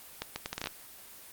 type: accelerating click train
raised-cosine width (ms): 0.2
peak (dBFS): -16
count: 9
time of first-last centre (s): 0.22-0.672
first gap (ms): 140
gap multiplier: 0.71
effects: white hiss -50 dBFS RMS until 1.32 s + Opus 24 kbps